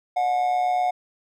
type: tone with amplitude modulation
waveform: triangle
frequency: 726 Hz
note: F#5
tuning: 33 cents flat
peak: -15 dBFS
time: 0.16-0.91 s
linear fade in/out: 10 ms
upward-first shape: sine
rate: 128 Hz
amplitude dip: 55%
effects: none